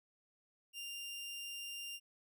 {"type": "tone", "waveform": "sawtooth", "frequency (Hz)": 2794, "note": "F7", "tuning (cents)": 0, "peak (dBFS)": -40, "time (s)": [0.73, 2], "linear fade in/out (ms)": 50, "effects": []}